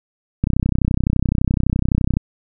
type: click train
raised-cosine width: 5 ms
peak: -4 dBFS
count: 56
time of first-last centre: 0.44-2.17 s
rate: 31.8 Hz
effects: none